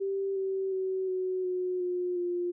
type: tone with pitch steps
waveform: sine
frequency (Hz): 391 / 384.3 / 377.7 / 371.2 / 364.8 / 358.5 / 352.4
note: G4 / G4 / F#4 / F#4 / F#4 / F4 / F4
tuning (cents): -4 / -34 / +36 / +6 / -24 / +45 / +16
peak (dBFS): -28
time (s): 0-2.52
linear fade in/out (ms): 20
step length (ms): 360
effects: none